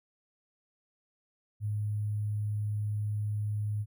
sine tone with sample-and-hold, 104.9 Hz, G#2, 18 cents sharp, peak -29 dBFS, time 1.6-3.86 s, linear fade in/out 50 ms, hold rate 11025 Hz, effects none

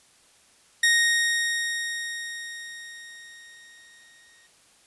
sawtooth tone with exponential decay, 1864.7 Hz, A#6, in tune, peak -13 dBFS, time 0.83-4.47 s, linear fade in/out 5 ms, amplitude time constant 790 ms, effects white hiss -58 dBFS RMS until 4.86 s + resampled to 24000 Hz

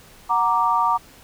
sine chord, Gb augmented, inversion none, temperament equal, 740 / 932.3 / 1174.7 Hz, Gb5 / Bb5 / D6, 0 / 0 / 0 cents, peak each -25 / -19 / -20 dBFS, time 0.29-0.98 s, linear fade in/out 20 ms, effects pink hiss -48 dBFS RMS until 1.23 s

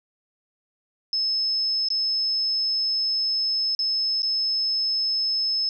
sine tone with dropouts, 5210 Hz, E8, 21 cents flat, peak -21 dBFS, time 1.13-5.69 s, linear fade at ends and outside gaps 1 ms, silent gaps 1.886-1.903 / 3.75-3.791 / 4.221-4.23 s, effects none

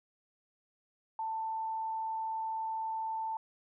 sine tone, 888 Hz, A5, 16 cents sharp, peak -33 dBFS, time 1.19-3.37 s, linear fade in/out 2 ms, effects none

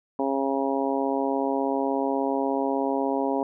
harmonic tone, 136.5 Hz, C#3, 26 cents flat, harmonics 2 / 3 / 4 / 5 / 6 / 7, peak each -27 / -29 / -30 / -31 / -32 / -32 dBFS, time 0.19-3.43 s, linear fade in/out 2 ms, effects none

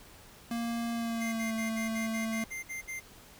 square tone with pitch glide, 233.1 to 223.2 Hz, A#3 to A3, 0 to +25 cents, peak -32 dBFS, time 0.51-2.44 s, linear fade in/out 2 ms, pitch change -75 cents, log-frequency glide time 0.93-1.52 s
square tone bursts, 2093 Hz, C7, in tune, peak -37 dBFS, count 10, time 1.2-3.004 s, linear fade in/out 20 ms, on 130 ms, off 56 ms
effects pink hiss -54 dBFS RMS until 3.39 s

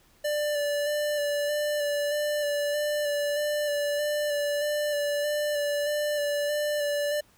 square tone with vibrato, 587.3 Hz, D5, in tune, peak -26 dBFS, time 0.24-7.21 s, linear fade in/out 10 ms, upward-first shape square, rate 1.6 Hz, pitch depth 17 cents each way, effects pink hiss -61 dBFS RMS until 7.37 s

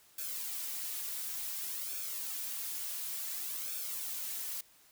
blue noise with flanger, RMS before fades -39 dBFS, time 0.18-4.61 s, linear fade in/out 5 ms, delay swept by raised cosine 1 to 3.9 ms, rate 0.56 Hz, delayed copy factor -0.65, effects white hiss -63 dBFS RMS until 4.91 s

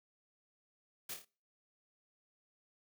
white noise with echo, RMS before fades -43 dBFS, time 1.09-1.14 s, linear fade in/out 5 ms, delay 27 ms, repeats 4, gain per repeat -5 dB, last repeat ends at 1.248 s, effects noise-tail reverb RT60 0.4 s tail -25 dB re dry

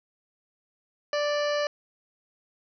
harmonic tone, 587.3 Hz, D5, in tune, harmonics 1 / 2 / 3 / 4 / 5 / 7 / 8 / 9 / 10, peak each -25 / -34 / -34 / -41 / -39 / -41 / -41 / -45 / -47 dBFS, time 1.13-1.67 s, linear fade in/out 2 ms, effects none

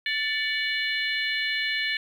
harmonic tone with a mistuned harmonic, 587.3 Hz, D5, in tune, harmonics 3 / 4 / 5 / 6 / 7, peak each -28 / -30 / -32 / -34 / -35 dBFS, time 0.06-1.97 s, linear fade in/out 2 ms, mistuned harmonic 4, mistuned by -69 cents, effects 9-bit

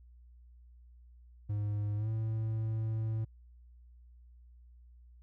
triangle tone with pitch glide, 103.9 to 110.72 Hz, G#2 to A2, +1 to +11 cents, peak -29 dBFS, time 1.49-3.25 s, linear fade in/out 10 ms, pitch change +110 cents, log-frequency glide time 1.96-2.09 s, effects added 60 Hz sine -54 dBFS peak until 5.22 s

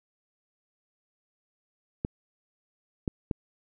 clicks, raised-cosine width 3 ms, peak -15 dBFS, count 3, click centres 2.049 / 3.078 / 3.312 s, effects none

